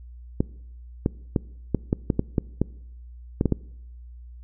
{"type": "clicks", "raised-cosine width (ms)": 3, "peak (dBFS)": -7, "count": 12, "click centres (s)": [0.405, 1.061, 1.362, 1.747, 1.929, 2.102, 2.194, 2.382, 2.616, 3.411, 3.457, 3.523], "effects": ["noise-tail reverb RT60 0.8 s tail -23 dB re dry", "added 60 Hz sine -40 dBFS peak until 4.43 s"]}